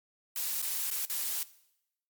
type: noise with dropouts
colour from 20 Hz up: blue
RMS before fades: -33 dBFS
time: 0.36-1.43 s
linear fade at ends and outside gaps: 1 ms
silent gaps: 0.618-0.626 / 0.902-0.912 / 1.052-1.098 s
effects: noise-tail reverb RT60 0.8 s tail -18 dB re dry + MP3 96 kbps